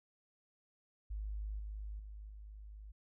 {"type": "tone with level steps", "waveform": "sine", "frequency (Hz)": 51.91, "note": "G#1", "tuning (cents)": 0, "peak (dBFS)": [-38, -41, -46, -48], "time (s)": [1.1, 2.92], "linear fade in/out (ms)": 10, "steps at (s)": [1.59, 1.99, 2.29], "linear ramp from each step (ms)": 5, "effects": []}